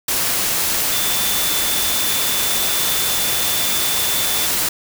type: tone in noise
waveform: sine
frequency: 3520 Hz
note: A7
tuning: in tune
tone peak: -25 dBFS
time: 0.92-4.47 s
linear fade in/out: 5 ms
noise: white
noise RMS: -19 dBFS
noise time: 0.08-4.69 s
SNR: -9 dB
effects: none